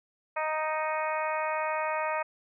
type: harmonic tone with a mistuned harmonic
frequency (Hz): 311.1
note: D#4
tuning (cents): 0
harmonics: 2 / 3 / 4 / 5 / 6 / 7 / 8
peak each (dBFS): -32 / -32 / -35 / -41 / -39 / -40 / -40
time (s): 0.36-2.23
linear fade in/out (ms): 10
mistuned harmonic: 7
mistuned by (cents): +18
effects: none